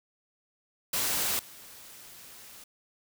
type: noise with level steps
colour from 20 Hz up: white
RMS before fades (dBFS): -29 / -49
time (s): 0.93-2.64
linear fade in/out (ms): 5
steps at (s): 1.39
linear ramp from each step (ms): 2
effects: none